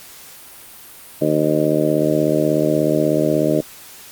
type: harmonic tone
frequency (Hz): 76.5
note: D#2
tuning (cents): -29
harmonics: 2 / 3 / 4 / 5 / 6 / 7 / 8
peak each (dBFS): -23 / -25 / -19 / -22 / -25 / -23 / -20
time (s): 1.21-3.61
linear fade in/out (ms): 10
effects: white hiss -40 dBFS RMS until 4.11 s + Opus 48 kbps